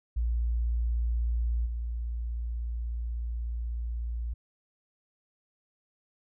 sine tone with level steps, 58.2 Hz, A#1, 2 cents flat, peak -25 / -30 dBFS, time 0.16-4.34 s, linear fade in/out 10 ms, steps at 1.65 s, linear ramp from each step 20 ms, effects none

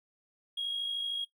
triangle tone with amplitude modulation, 3286 Hz, G#7, 19 cents flat, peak -26 dBFS, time 0.57-1.25 s, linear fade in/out 10 ms, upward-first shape sine, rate 53.2 Hz, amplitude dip 55%, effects noise-tail reverb RT60 0.1 s tail -18 dB re dry + tanh soft clip ceiling -28 dBFS

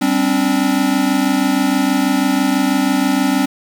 square chord, G suspended fourth, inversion none, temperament equal with one note detuned, 196 / 261.6 / 287.8 Hz, G3 / C4 / D4, 0 / 0 / -35 cents, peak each -21 / -17 / -18 dBFS, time 0.01-3.46 s, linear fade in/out 10 ms, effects 7-bit

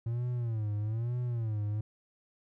triangle tone with vibrato, 113.3 Hz, A#2, 49 cents flat, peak -28 dBFS, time 0.06-1.81 s, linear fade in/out 5 ms, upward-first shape sine, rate 1.1 Hz, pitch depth 150 cents each way, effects none

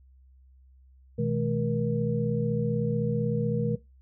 sine tone cluster, 122.9 / 158.8 / 212.6 / 474 Hz, B2 / D#3 / G#3 / A#4, -8 / +36 / +41 / +29 cents, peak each -30 dBFS, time 1.18-3.76 s, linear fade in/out 10 ms, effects noise-tail reverb RT60 0.2 s tail -18 dB re dry + added 65 Hz sine -53 dBFS peak until 4.01 s

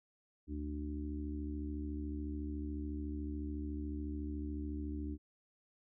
harmonic tone, 73.9 Hz, D2, 11 cents sharp, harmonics 1 / 3 / 4 / 5, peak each -40 / -47 / -42 / -52 dBFS, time 0.47-5.18 s, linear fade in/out 50 ms, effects none

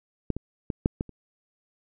clicks, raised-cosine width 3 ms, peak -12 / -19 / -15 / -7 / -14 / -30 dBFS, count 6, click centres 0.303 / 0.366 / 0.702 / 0.859 / 1.009 / 1.093 s, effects none

